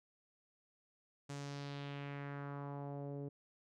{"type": "tone with low-pass filter sweep", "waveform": "sawtooth", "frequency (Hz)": 141.9, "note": "C#3", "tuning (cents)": 41, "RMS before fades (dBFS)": -45, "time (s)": [1.29, 3.29], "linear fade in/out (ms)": 10, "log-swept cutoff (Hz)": [7700, 420], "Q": 2, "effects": []}